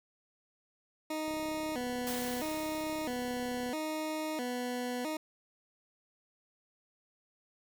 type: tone with vibrato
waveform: 20% pulse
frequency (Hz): 277.2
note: C#4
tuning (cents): 0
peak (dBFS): -29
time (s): 1.1-5.17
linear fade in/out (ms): 5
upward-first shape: square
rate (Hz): 0.76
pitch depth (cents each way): 200
type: click train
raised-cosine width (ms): 2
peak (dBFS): -37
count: 83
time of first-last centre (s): 1.28-3.692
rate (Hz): 34
type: noise with exponential decay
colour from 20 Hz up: white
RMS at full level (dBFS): -39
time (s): 2.07-4.24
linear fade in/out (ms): 0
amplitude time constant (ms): 470
effects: none